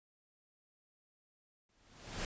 pink noise with exponential growth, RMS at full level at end -37 dBFS, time 1.69-2.25 s, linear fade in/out 2 ms, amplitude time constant 120 ms, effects resampled to 16000 Hz

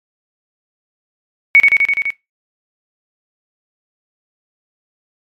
sine tone with echo, 2229 Hz, C#7, 9 cents sharp, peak -3 dBFS, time 1.55-1.6 s, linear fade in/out 0 ms, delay 84 ms, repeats 6, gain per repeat -2 dB, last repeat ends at 2.104 s, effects noise-tail reverb RT60 0.2 s tail -20 dB re dry + MP3 96 kbps

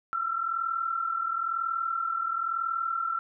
sine tone pair together, 1318 / 1359 Hz, E6 / F6, -1 / -48 cents, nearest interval minor second, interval 53 cents, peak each -33 / -28 dBFS, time 0.13-3.19 s, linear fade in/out 0 ms, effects none

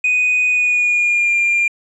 triangle tone with pitch glide, 2489 to 2395 Hz, D#7 to D7, 0 to +33 cents, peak -10 dBFS, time 0.04-1.68 s, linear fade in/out 5 ms, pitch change -67 cents, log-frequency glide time 0.48-1.34 s, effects tanh soft clip ceiling -8 dBFS + resampled to 24000 Hz

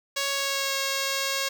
5% pulse tone with pitch glide, 554.4 to 545.2 Hz, C#5 to C#5, 0 to -29 cents, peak -14 dBFS, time 0.16-1.49 s, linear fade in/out 10 ms, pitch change -29 cents, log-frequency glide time 0.31-0.77 s, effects none

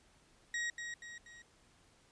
40% pulse tone with echo, 1893 Hz, A#6, 26 cents sharp, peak -34 dBFS, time 0.54-0.7 s, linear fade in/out 2 ms, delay 240 ms, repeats 3, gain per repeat -6 dB, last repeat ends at 1.42 s, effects pink hiss -67 dBFS RMS until 2.11 s + resampled to 22050 Hz

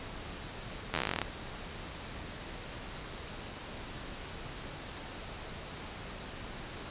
slowing click train, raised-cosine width 0.3 ms, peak -14 dBFS, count 16, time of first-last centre 0.94-1.216 s, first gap 11 ms, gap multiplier 1.07, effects pink hiss -43 dBFS RMS until 6.9 s + resampled to 8000 Hz

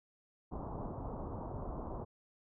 pink low-pass noise, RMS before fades -42 dBFS, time 0.51-2.05 s, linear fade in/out 20 ms, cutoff 1100 Hz, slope 48 dB/octave, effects none

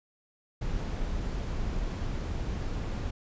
brown noise, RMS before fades -32 dBFS, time 0.61-3.11 s, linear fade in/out 10 ms, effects resampled to 16000 Hz

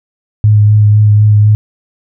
sine tone with vibrato, 105.4 Hz, G#2, 26 cents sharp, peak -3 dBFS, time 0.44-1.55 s, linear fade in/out 0 ms, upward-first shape sine, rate 4 Hz, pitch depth 17 cents each way, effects none

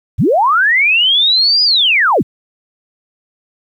sine linear two-way sweep, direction up then down, 58.6 to 4978 to 58.6 Hz, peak -8 dBFS, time 0.18-2.23 s, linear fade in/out 20 ms, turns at 1.63 s, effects 8-bit

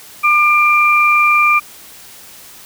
sine tone pair together, 1200 / 2374 Hz, D6 / D7, +37 / +18 cents, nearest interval octave, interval 1181 cents, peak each -11 dBFS, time 0.23-1.6 s, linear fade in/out 20 ms, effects white hiss -38 dBFS RMS until 2.65 s

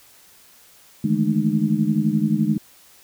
sine tone cluster, 152.9 / 164.5 / 211.2 / 222.8 / 304.7 Hz, D#3 / E3 / G#3 / A3 / D#4, -30 / -3 / +29 / +22 / -36 cents, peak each -25 / -25 / -20 / -24 / -26 dBFS, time 1.04-2.58 s, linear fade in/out 5 ms, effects white hiss -51 dBFS RMS until 3.03 s

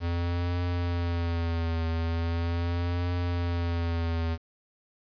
square tone with vibrato, 85.1 Hz, F2, 44 cents flat, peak -27 dBFS, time 0-4.38 s, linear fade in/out 50 ms, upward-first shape triangle, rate 0.4 Hz, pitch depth 65 cents each way, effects resampled to 11025 Hz + 9-bit

